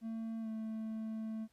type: tone with pitch glide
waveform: triangle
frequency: 224.8 to 220.4 Hz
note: A3 to A3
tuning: +37 to +3 cents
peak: -36 dBFS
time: 0.01-1.48 s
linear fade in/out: 50 ms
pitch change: -34 cents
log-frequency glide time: 0.41-0.48 s
effects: pink hiss -75 dBFS RMS until 1.52 s + resampled to 32000 Hz